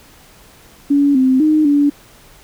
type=tone with pitch steps; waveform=sine; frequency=284.1 / 260.2 / 308 / 288 Hz; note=C#4 / C4 / D#4 / D4; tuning=+43 / -9 / -17 / -34 cents; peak=-9 dBFS; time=0.9-1.9 s; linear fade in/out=10 ms; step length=250 ms; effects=pink hiss -45 dBFS RMS until 2.43 s